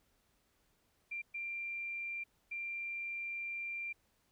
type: tone bursts at uneven times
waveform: sine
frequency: 2373 Hz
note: D7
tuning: 17 cents sharp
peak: -38 dBFS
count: 3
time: 1.11-1.22 / 1.34-2.24 / 2.51-3.93 s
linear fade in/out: 10 ms
effects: pink hiss -75 dBFS RMS until 4.31 s